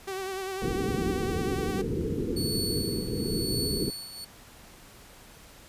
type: tone with vibrato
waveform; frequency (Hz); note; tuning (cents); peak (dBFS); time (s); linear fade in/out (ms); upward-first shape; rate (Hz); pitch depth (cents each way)
sawtooth; 382.2; G4; -44; -28; 0.07-1.82; 10; triangle; 10; 54
type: low-pass noise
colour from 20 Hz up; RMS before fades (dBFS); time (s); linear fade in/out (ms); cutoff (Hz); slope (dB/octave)
white; -30; 0.62-3.9; 0; 470; 96
type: tone with tremolo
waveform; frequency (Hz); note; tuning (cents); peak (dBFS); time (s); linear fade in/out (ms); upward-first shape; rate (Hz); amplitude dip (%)
sawtooth; 4436; C#8; 0; -26; 2.36-4.25; 10; triangle; 1; 80
effects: pink hiss -51 dBFS RMS until 5.68 s + resampled to 32000 Hz